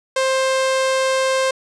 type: tone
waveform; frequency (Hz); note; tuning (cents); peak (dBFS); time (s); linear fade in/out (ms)
sawtooth; 527; C5; +12; -12; 0.16-1.51; 5
effects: resampled to 22050 Hz + 8-bit